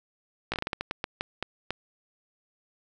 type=slowing click train; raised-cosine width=0.3 ms; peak=-13 dBFS; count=13; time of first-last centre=0.52-1.706 s; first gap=17 ms; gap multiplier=1.29; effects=none